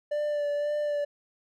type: tone with vibrato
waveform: triangle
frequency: 587.3 Hz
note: D5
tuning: in tune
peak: -24 dBFS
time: 0.11-1.05 s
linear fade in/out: 10 ms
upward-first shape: sine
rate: 1.9 Hz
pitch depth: 21 cents each way
effects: none